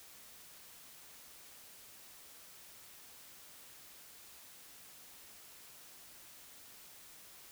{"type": "silence", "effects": ["white hiss -56 dBFS RMS until 7.51 s"]}